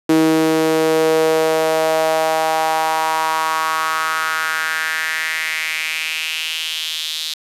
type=tone with high-pass filter sweep; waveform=sawtooth; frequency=159.2 Hz; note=D#3; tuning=40 cents sharp; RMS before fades=-18 dBFS; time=0.09-7.34 s; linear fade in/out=5 ms; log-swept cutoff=330 to 3800 Hz; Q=3.9; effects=resampled to 32000 Hz + 7-bit